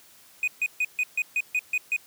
triangle tone bursts, 2489 Hz, D#7, in tune, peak -20 dBFS, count 9, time 0.43-1.964 s, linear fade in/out 2 ms, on 46 ms, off 140 ms, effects white hiss -54 dBFS RMS until 2.06 s + high-pass 80 Hz 12 dB/octave

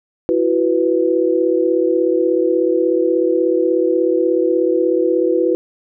sine chord, E suspended second, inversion none, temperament equal with one note detuned, 333.5 / 370 / 493.9 Hz, E4 / F#4 / B4, +20 / 0 / 0 cents, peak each -17 dBFS, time 0.29-5.55 s, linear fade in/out 0 ms, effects none

